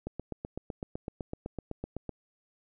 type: click train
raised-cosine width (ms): 2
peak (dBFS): -22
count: 17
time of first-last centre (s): 0.07-2.093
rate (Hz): 7.91
effects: none